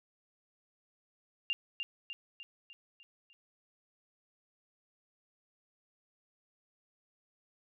sine tone with echo, 2794 Hz, F7, in tune, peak -29 dBFS, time 1.5-1.53 s, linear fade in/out 0 ms, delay 300 ms, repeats 6, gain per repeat -5 dB, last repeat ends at 3.33 s, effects none

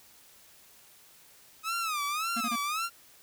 sawtooth tone with vibrato, 1257 Hz, D#6, 17 cents sharp, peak -26 dBFS, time 1.63-2.9 s, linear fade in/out 50 ms, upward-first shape sine, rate 1.8 Hz, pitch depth 160 cents each way
square tone bursts, 233.8 Hz, A#3, 5 cents sharp, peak -33 dBFS, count 3, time 2.36-2.561 s, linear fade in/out 10 ms, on 51 ms, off 24 ms
effects white hiss -57 dBFS RMS until 3.22 s

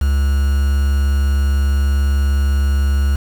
triangle tone with quantisation, 69.6 Hz, C#2, 8 cents sharp, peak -10 dBFS, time 0.01-3.16 s, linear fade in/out 5 ms, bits 5, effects none

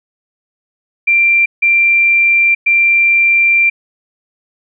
sine tone bursts at uneven times, 2365 Hz, D7, 12 cents sharp, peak -7 dBFS, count 3, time 1.07-1.46 / 1.62-2.55 / 2.66-3.7 s, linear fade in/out 10 ms, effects none

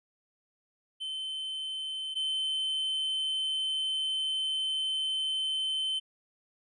triangle tone pair in turn, 3074 / 3074 Hz, G7 / G7, -35 / -35 cents, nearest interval unison, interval 0 cents, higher neither, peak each -32 / -27 dBFS, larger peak second, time 1-2.15 / 2.15-6 s, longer second, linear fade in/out 20 ms, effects resampled to 24000 Hz

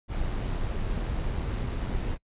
brown noise with amplitude modulation, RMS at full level -28 dBFS, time 0.08-2.18 s, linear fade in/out 50 ms, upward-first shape sine, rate 90.5 Hz, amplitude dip 30%, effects noise-tail reverb RT60 0.1 s tail -25 dB re dry + resampled to 8000 Hz

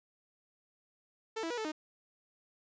sawtooth tone with pitch steps, 444.1 / 329.2 / 484 / 438 / 308.2 Hz, A4 / E4 / B4 / A4 / D#4, +16 / -2 / -35 / -8 / -16 cents, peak -31 dBFS, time 1.36-1.72 s, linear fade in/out 10 ms, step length 72 ms, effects resampled to 16000 Hz + 11-bit

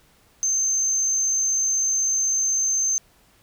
sine tone, 6272 Hz, G8, in tune, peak -18 dBFS, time 0.43-2.98 s, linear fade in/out 0 ms, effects tanh soft clip ceiling -15 dBFS + pink hiss -58 dBFS RMS until 3.42 s

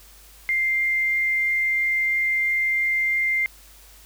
sine tone, 2099 Hz, C7, 5 cents sharp, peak -19 dBFS, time 0.49-3.46 s, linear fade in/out 0 ms, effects added 50 Hz sine -50 dBFS peak until 4.05 s + white hiss -50 dBFS RMS until 4.05 s

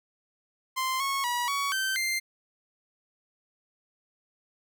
sawtooth tone with pitch steps, 1043 / 1098 / 967 / 1125 / 1550 / 2093 Hz, C6 / C#6 / B5 / C#6 / G6 / C7, -6 / -17 / -37 / +25 / -20 / 0 cents, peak -23 dBFS, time 0.76-2.2 s, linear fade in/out 20 ms, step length 240 ms, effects none

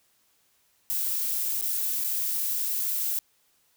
violet noise with dropouts, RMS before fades -28 dBFS, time 0.9-3.19 s, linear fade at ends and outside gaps 0 ms, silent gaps 1.611-1.625 / 2.04-2.045 s, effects white hiss -67 dBFS RMS until 3.76 s

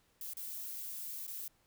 violet noise with dropouts, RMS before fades -43 dBFS, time 0.21-1.48 s, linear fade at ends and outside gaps 2 ms, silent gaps 0.335-0.369 / 1.267-1.277 s, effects pink hiss -72 dBFS RMS until 1.66 s

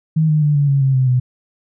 sine tone with pitch steps, 158 / 152.97 / 148.1 / 143.39 / 138.82 / 134.41 / 130.13 / 125.99 Hz, D#3 / D#3 / D3 / D3 / C#3 / C3 / C3 / B2, +27 / -29 / +15 / -41 / +3 / +47 / -9 / +35 cents, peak -11 dBFS, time 0.16-1.2 s, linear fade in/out 10 ms, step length 130 ms, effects none

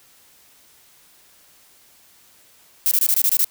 violet noise bursts, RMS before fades -17 dBFS, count 8, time 2.86-3.445 s, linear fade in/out 0 ms, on 53 ms, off 23 ms, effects white hiss -53 dBFS RMS until 3.5 s

